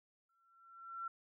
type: tone with exponential growth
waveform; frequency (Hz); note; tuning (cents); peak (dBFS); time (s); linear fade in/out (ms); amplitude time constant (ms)
sine; 1354; E6; +46; -38; 0.29-1.08; 5; 170
effects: none